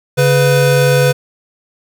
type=tone pair together; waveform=square; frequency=140 / 498.9 Hz; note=C#3 / B4; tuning=+18 / +17 cents; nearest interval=octave + minor seventh; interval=2199 cents; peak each=-12 dBFS; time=0.17-1.13 s; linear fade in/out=20 ms; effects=none